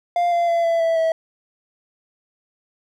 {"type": "tone with pitch steps", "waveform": "triangle", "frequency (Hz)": [698.5, 688.5, 678.6, 668.9, 659.3, 649.8], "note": ["F5", "F5", "F5", "E5", "E5", "E5"], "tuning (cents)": [0, -25, -50, 25, 0, -25], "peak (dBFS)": -14, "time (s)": [0.16, 1.12], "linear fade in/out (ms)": 2, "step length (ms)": 160, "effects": []}